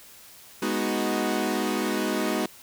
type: chord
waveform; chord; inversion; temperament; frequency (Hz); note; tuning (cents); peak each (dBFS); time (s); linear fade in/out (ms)
sawtooth; G# minor seventh; none; equal; 207.7 / 246.9 / 311.1 / 370; G#3 / B3 / D#4 / F#4; 0 / 0 / 0 / 0; -26; 0.62-2.46; 5
effects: white hiss -49 dBFS RMS until 2.62 s